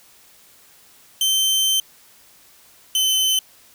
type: tone pair in turn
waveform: sawtooth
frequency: 3100 / 3059 Hz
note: G7 / G7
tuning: -20 / -43 cents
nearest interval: unison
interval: 23 cents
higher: first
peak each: -13 dBFS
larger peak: neither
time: 1.21-1.8 / 2.95-3.39 s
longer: first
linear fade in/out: 2 ms
effects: white hiss -51 dBFS RMS until 3.74 s